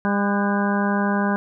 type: harmonic tone with a mistuned harmonic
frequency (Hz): 201.4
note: G3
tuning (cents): +47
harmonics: 1 / 2 / 3 / 4 / 5 / 6 / 7 / 8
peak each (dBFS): -20 / -29 / -29 / -29 / -28 / -34 / -30 / -30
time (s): 0.05-1.36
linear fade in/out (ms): 0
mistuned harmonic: 7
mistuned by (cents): +83
effects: none